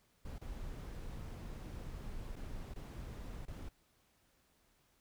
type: noise with dropouts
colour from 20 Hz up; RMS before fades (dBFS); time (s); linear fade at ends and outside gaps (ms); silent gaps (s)
brown; -45; 0.25-3.69; 5; 0.384-0.413 / 2.358-2.363 / 2.739-2.758 / 3.454-3.48
effects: pink hiss -73 dBFS RMS until 5 s